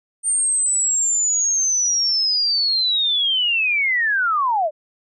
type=linear sweep; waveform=sine; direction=down; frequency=8870 to 573 Hz; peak=-16 dBFS; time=0.23-4.71 s; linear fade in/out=50 ms; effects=none

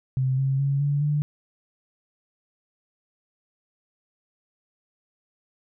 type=tone with pitch steps; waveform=sine; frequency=130.81 / 134.88 / 139.07 / 143.39 / 147.85 Hz; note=C3 / C#3 / C#3 / D3 / D3; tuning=0 / -47 / +6 / -41 / +12 cents; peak=-20 dBFS; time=0.17-1.22 s; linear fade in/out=0 ms; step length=210 ms; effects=none

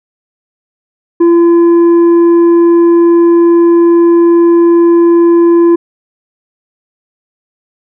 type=tone with tanh clipping; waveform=sine; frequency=340.3 Hz; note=F4; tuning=45 cents flat; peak=-4 dBFS; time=1.2-5.76 s; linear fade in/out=10 ms; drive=5 dB; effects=none

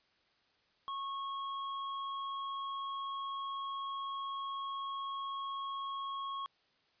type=tone with hard clipping; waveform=sine; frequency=1096 Hz; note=C#6; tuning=20 cents flat; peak=-39 dBFS; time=0.88-6.46 s; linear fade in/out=0 ms; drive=12 dB; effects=white hiss -72 dBFS RMS until 7 s + resampled to 11025 Hz

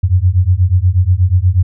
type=beating tone pair; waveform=sine; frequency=87.2 / 95.5 Hz; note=F2 / G2; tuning=-2 / -45 cents; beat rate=8.3 Hz; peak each=-11 / -11 dBFS; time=0.03-1.63 s; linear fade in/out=10 ms; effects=none

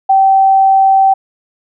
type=tone; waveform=sine; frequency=774 Hz; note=G5; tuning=22 cents flat; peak=-5 dBFS; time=0.09-1.14 s; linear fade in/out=10 ms; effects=none

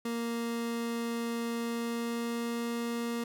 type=tone with pitch glide; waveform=30% pulse; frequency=233.1 to 234.7 Hz; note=A#3 to A#3; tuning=0 to +12 cents; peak=-29 dBFS; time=0.05-3.24 s; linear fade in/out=5 ms; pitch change=+12 cents; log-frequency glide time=1.54-2.71 s; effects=none

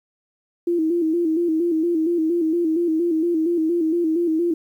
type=tone with vibrato; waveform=sine; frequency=331.3 Hz; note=E4; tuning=9 cents sharp; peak=-17 dBFS; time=0.67-4.54 s; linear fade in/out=5 ms; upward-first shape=square; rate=4.3 Hz; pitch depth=72 cents each way; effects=9-bit

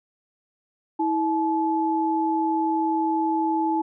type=tone pair together; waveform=sine; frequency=323.7 / 861 Hz; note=E4 / A5; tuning=-31 / -38 cents; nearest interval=octave + perfect fourth; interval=1693 cents; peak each=-23 / -23 dBFS; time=0.99-3.82 s; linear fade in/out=10 ms; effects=none

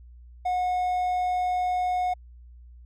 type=tone; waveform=triangle; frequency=727 Hz; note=F#5; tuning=31 cents flat; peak=-21 dBFS; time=0.45-2.14 s; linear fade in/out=10 ms; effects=added 60 Hz sine -45 dBFS peak until 2.85 s

